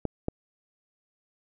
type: clicks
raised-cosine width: 2 ms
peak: -14 dBFS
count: 2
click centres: 0.053 / 0.284 s
effects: none